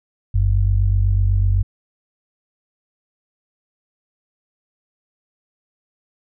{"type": "tone pair together", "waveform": "sine", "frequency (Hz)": [47.79, 95.8], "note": ["G1", "G2"], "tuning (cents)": [-43, -39], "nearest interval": "octave", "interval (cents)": 1204, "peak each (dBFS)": -16, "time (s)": [0.34, 1.63], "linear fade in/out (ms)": 10, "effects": []}